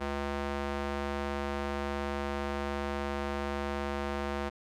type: tone with band-pass filter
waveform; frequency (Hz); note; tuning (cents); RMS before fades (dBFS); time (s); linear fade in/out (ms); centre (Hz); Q
square; 70.6; C#2; +32; -34; 0-4.5; 20; 930; 0.51
effects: none